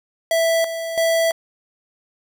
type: tone with tremolo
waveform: square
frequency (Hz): 659.3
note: E5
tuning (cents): 0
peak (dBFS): -16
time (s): 0.31-1.32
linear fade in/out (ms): 2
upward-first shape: square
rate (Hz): 1.5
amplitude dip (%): 65
effects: none